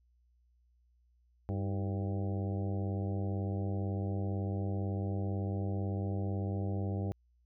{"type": "harmonic tone with a mistuned harmonic", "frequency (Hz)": 98, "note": "G2", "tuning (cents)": 0, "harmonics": [1, 2, 3, 4, 5, 6, 7, 8], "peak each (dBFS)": [-33, -39, -43, -45, -47, -49, -50, -51], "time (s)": [1.49, 7.12], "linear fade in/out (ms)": 0, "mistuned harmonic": 3, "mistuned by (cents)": 80, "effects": ["added 60 Hz sine -66 dBFS peak until 7.45 s"]}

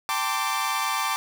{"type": "tone cluster", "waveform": "sawtooth", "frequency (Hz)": [785, 894, 1042, 1169], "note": ["G5", "A5", "C6", "D6"], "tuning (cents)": [2, 27, -7, -8], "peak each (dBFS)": [-29, -26, -28, -23], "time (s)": [0.09, 1.16], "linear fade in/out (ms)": 0, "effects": []}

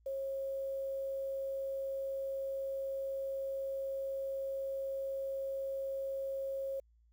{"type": "tone with quantisation", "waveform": "sine", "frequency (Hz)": 542, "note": "C#5", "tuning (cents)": -39, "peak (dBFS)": -35, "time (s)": [0.06, 6.8], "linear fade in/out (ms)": 5, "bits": 10, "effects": ["added 57 Hz sine -64 dBFS peak until 7.12 s"]}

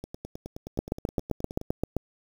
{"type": "two click trains", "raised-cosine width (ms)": 2, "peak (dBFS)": [-24, -12], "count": [16, 10], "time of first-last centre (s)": [[0.04, 1.614], [0.79, 1.966]], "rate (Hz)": [9.53, 7.65], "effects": ["7-bit"]}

